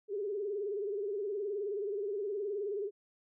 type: tone with vibrato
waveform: sine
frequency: 406.8 Hz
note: G#4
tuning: 36 cents flat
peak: -33 dBFS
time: 0.08-2.91 s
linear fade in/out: 50 ms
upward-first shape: sine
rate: 19 Hz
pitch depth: 99 cents each way
effects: none